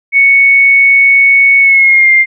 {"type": "tone with pitch glide", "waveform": "sine", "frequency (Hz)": [2218, 2106], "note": ["C#7", "C7"], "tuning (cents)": [0, 11], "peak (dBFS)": -3, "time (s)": [0.12, 2.26], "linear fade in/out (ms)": 50, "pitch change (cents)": -89, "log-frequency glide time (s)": [1.6, 2.11], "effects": []}